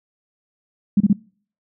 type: tone bursts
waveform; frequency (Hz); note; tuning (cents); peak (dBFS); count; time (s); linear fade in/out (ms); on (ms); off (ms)
sine; 203; G#3; -39; -10; 3; 0.97-1.13; 5; 34; 29
effects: noise-tail reverb RT60 0.5 s tail -26 dB re dry